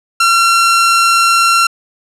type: tone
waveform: sawtooth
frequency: 1364 Hz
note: F6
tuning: 41 cents flat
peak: -4 dBFS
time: 0.2-1.67 s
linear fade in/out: 5 ms
effects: low-pass 10000 Hz 12 dB/octave